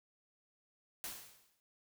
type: noise with exponential decay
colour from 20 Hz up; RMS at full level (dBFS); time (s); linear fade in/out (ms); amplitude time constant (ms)
white; -41; 1.04-1.6; 0; 120
effects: none